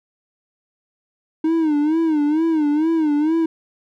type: tone with vibrato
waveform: triangle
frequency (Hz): 310.2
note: D#4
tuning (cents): -5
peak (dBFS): -13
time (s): 1.44-3.46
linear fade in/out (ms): 5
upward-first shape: sine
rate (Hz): 2.2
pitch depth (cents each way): 110
effects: none